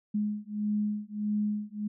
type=beating tone pair; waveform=sine; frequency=208.7 / 210.3 Hz; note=G#3 / G#3; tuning=+9 / +22 cents; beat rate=1.6 Hz; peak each=-31 dBFS; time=0.14-1.88 s; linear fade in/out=10 ms; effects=none